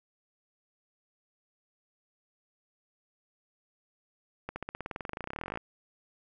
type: accelerating click train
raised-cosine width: 0.5 ms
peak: -21 dBFS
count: 30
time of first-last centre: 4.49-5.574 s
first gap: 70 ms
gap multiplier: 0.95
effects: none